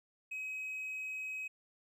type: tone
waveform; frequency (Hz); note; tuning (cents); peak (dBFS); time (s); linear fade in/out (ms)
triangle; 2540; D#7; +35; -36; 0.31-1.48; 10
effects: tanh soft clip ceiling -32 dBFS